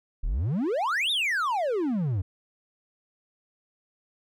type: exponential two-way sweep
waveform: triangle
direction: up then down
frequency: 31.12 to 3814 to 86.1 Hz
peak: -22 dBFS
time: 0.23-2.22 s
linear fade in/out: 10 ms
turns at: 1.11 s
effects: none